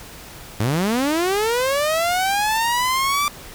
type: linear sweep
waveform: sawtooth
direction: up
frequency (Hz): 98 to 1180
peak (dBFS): -14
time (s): 0.6-3.28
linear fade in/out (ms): 0
effects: pink hiss -39 dBFS RMS until 3.54 s